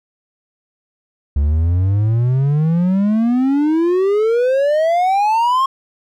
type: exponential sweep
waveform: triangle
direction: up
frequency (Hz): 69.3 to 1088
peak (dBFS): -10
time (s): 1.36-5.66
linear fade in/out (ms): 5
effects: none